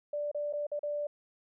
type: tone with dropouts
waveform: sine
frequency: 587.3 Hz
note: D5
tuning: in tune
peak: -31 dBFS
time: 0.13-1.07 s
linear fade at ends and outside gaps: 5 ms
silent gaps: 0.315-0.346 / 0.527-0.534 / 0.668-0.716 / 0.793-0.831 s
effects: none